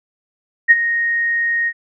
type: tone with ADSR envelope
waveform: sine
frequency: 1864.7 Hz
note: A#6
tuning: in tune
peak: -3 dBFS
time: 0.68-1.73 s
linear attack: 29 ms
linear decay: 33 ms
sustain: -12 dB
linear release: 57 ms
effects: none